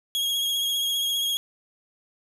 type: tone with vibrato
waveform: 40% pulse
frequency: 3291 Hz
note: G#7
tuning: 16 cents flat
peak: -22 dBFS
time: 0.15-1.37 s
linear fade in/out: 0 ms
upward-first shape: triangle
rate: 15 Hz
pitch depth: 34 cents each way
effects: none